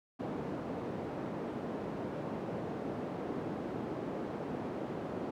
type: band-pass noise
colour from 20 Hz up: white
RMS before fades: -39 dBFS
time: 0.19-5.31 s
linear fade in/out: 10 ms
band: 150 to 450 Hz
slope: 12 dB/octave
effects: none